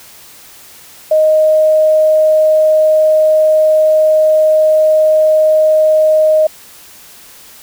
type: tone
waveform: sine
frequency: 622.3 Hz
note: D#5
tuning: in tune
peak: -6 dBFS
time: 1.11-6.47 s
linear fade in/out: 5 ms
effects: white hiss -38 dBFS RMS until 7.62 s